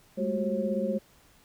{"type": "tone cluster", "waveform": "sine", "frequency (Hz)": [201.3, 217.7, 361.3, 384.6, 540], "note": ["G3", "A3", "F#4", "G4", "C#5"], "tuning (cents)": [46, -18, -41, -33, -45], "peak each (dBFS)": [-31, -32, -38, -38, -30], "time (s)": [0.17, 0.99], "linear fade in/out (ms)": 20, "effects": ["pink hiss -60 dBFS RMS until 1.44 s"]}